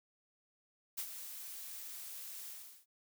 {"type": "noise with ADSR envelope", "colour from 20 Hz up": "blue", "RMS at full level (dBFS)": -38, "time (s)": [0.97, 2.86], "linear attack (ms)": 16, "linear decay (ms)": 66, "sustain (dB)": -9, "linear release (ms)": 390, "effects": []}